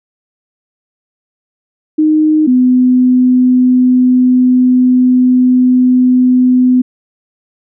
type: tone pair in turn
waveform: sine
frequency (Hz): 308.9 / 252.2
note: D#4 / B3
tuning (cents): -12 / +36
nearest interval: major third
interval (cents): 352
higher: first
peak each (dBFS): -6 / -5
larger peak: second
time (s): 1.98-2.47 / 2.47-6.82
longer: second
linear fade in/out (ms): 10
effects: none